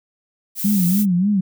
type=noise; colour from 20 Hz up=violet; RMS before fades=-25 dBFS; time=0.55-1.06 s; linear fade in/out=50 ms
type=tone with vibrato; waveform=sine; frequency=190.9 Hz; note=G3; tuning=46 cents flat; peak=-14 dBFS; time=0.64-1.41 s; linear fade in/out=10 ms; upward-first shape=sine; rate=3.4 Hz; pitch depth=160 cents each way
effects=none